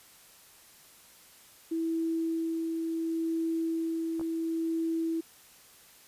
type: tone with tremolo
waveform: sine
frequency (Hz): 327.7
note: E4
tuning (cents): -10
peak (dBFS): -27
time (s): 1.71-5.21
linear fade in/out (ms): 10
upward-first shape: sine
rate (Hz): 0.71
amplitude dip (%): 25
type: clicks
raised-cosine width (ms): 1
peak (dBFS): -29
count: 2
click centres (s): 4.196 / 4.212
effects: white hiss -56 dBFS RMS until 6.07 s + resampled to 32000 Hz